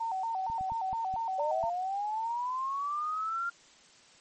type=tone with vibrato; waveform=sine; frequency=830.6 Hz; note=G#5; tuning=in tune; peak=-30 dBFS; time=0-1.7 s; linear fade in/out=10 ms; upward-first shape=square; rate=4.3 Hz; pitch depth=160 cents each way
type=clicks; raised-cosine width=5 ms; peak=-33 dBFS; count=6; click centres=0.5 / 0.61 / 0.72 / 0.93 / 1.14 / 1.639 s
type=linear sweep; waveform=sine; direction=up; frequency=570 to 1400 Hz; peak=-30 dBFS; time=1.38-3.5 s; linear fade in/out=10 ms
effects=white hiss -58 dBFS RMS until 4.2 s + MP3 32 kbps